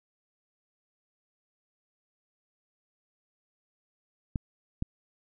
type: clicks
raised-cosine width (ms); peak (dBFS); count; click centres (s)
5; -17; 2; 4.358 / 4.824
effects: none